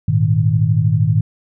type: chord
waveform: sine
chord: Ab suspended second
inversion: none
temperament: equal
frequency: 103.83 / 116.54 / 155.56 Hz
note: Ab2 / Bb2 / Eb3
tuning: 0 / 0 / 0 cents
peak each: -16 dBFS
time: 0.08-1.21 s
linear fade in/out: 5 ms
effects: none